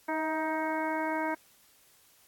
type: harmonic tone with a mistuned harmonic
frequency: 313.8 Hz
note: D#4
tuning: 15 cents sharp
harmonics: 1 / 2 / 3 / 4 / 5 / 6 / 7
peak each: -34 / -35 / -33 / -44 / -38 / -44 / -41 dBFS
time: 0.08-1.35 s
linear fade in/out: 10 ms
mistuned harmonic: 2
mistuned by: +25 cents
effects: white hiss -62 dBFS RMS until 2.27 s + AAC 64 kbps